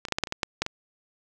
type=clicks; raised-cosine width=0.2 ms; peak=-15 / -19 / -7 / -9 / -6 / -20 / -11 / -7 / -7 / -13 dBFS; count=10; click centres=0.052 / 0.085 / 0.123 / 0.185 / 0.237 / 0.272 / 0.324 / 0.432 / 0.62 / 0.664 s; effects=none